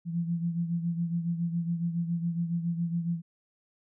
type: beating tone pair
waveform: sine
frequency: 168.8 / 176 Hz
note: E3 / F3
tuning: +41 / +14 cents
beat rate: 7.2 Hz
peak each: -28 / -35 dBFS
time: 0.05-3.22 s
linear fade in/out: 50 ms
effects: none